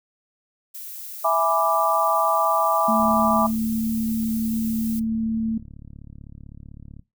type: noise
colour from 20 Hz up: violet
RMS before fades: -36 dBFS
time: 0.74-5 s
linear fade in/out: 10 ms
type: chord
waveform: sine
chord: E dominant seventh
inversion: none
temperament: equal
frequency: 659.3 / 830.6 / 987.8 / 1174.7 Hz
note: E5 / G#5 / B5 / D6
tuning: 0 / 0 / 0 / 0 cents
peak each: -21 / -24 / -26 / -21 dBFS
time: 1.24-3.47 s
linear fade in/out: 10 ms
type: tone with pitch glide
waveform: sine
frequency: 221.8 to 223.6 Hz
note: A3 to A3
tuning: +14 to +28 cents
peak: -21 dBFS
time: 2.88-5.58 s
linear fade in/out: 5 ms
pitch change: +14 cents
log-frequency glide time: 3.24-3.97 s
type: click train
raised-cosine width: 5 ms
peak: -29 dBFS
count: 144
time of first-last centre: 3-6.994 s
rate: 35.8 Hz
effects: noise-tail reverb RT60 0.2 s tail -18 dB re dry